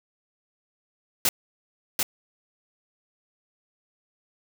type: noise with echo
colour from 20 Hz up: white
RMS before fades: -21 dBFS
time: 1.25-1.29 s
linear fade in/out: 2 ms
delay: 740 ms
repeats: 1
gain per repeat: -3 dB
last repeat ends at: 2.03 s
effects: none